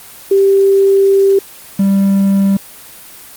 sine / triangle tone pair in turn, 392 / 196.38 Hz, G4 / G3, 0 / +3 cents, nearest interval octave, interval 1197 cents, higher first, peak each -6 dBFS, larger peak neither, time 0.31-1.39 / 1.79-2.57 s, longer first, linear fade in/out 5 ms, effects white hiss -35 dBFS RMS until 3.36 s + Opus 24 kbps

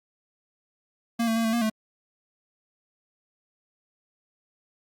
square tone with pitch steps, 232.3 / 224.4 / 228.4 / 223.3 / 235.8 / 218.3 Hz, A#3 / A3 / A#3 / A3 / A#3 / A3, -6 / +34 / -35 / +26 / +20 / -13 cents, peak -23 dBFS, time 1.19-1.7 s, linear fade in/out 10 ms, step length 85 ms, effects Opus 48 kbps

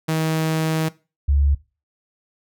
sawtooth / sine tone pair in turn, 159.1 / 70.87 Hz, D#3 / C#2, +39 / +39 cents, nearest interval octave + major second, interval 1400 cents, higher first, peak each -15 / -14 dBFS, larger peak second, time 0.08-0.89 / 1.28-1.55 s, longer first, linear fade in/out 10 ms, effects noise-tail reverb RT60 0.3 s tail -19 dB re dry

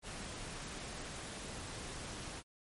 pink noise, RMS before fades -45 dBFS, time 0.02-2.43 s, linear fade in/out 50 ms, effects MP3 48 kbps

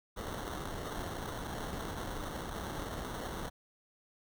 pink noise with sample-and-hold, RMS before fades -40 dBFS, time 0.16-3.5 s, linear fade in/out 20 ms, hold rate 2450 Hz, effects none

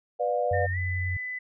sine chord, B diminished, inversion none, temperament just, 493.9 / 592.7 / 711.2 Hz, B4 / D5 / F5, 0 / +16 / +31 cents, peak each -28 dBFS, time 0.19-0.67 s, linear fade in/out 20 ms
sine tone, 91 Hz, F#2, 28 cents flat, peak -27 dBFS, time 0.51-1.17 s, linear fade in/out 5 ms
sine tone with pitch glide, 1815 to 2002 Hz, A#6 to B6, -47 to +23 cents, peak -31 dBFS, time 0.53-1.39 s, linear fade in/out 10 ms, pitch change +170 cents, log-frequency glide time 0.71-0.78 s
effects none

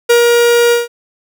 45% pulse tone with ADSR envelope, 474.4 Hz, A#4, 30 cents sharp, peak -5 dBFS, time 0.09-0.88 s, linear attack 12 ms, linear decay 110 ms, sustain -2 dB, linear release 160 ms, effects none

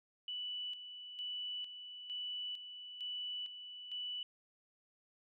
sine tone with tremolo, 2967 Hz, F#7, 4 cents sharp, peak -39 dBFS, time 0.28-4.23 s, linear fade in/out 2 ms, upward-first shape square, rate 1.1 Hz, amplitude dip 60%, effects none

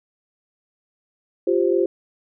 sine chord, F suspended second, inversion none, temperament just, 349.2 / 392.9 / 523.8 Hz, F4 / G4 / C5, 0 / +4 / +2 cents, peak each -19 / -20 / -23 dBFS, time 1.47-1.86 s, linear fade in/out 5 ms, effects none

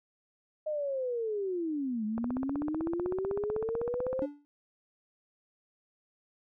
sine linear two-way sweep, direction down then up, 622.3 to 209.7 to 535 Hz, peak -30 dBFS, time 0.66-4.26 s, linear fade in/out 10 ms, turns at 2.05 s
click train, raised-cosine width 1 ms, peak -23 dBFS, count 33, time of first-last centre 2.18-4.193 s, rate 15.9 Hz
triangle tone with exponential decay, 290 Hz, D4, 22 cents flat, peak -26 dBFS, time 4.22-4.45 s, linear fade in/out 0 ms, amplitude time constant 50 ms
effects none

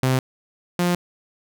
sawtooth tone pair in turn, 130 / 176.31 Hz, C3 / F3, -11 / +17 cents, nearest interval perfect fourth, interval 528 cents, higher second, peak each -13 / -14 dBFS, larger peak first, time 0.03-0.19 / 0.79-0.95 s, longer neither, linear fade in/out 2 ms, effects none

